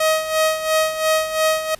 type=tone with tremolo; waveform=sawtooth; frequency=631 Hz; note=D#5; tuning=24 cents sharp; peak=-10 dBFS; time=0-1.75 s; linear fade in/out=5 ms; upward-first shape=sine; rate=2.9 Hz; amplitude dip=70%; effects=pink hiss -47 dBFS RMS until 1.79 s + resampled to 32000 Hz